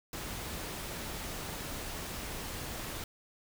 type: noise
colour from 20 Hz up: pink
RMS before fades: -40 dBFS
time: 0.13-3.04 s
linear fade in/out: 2 ms
effects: none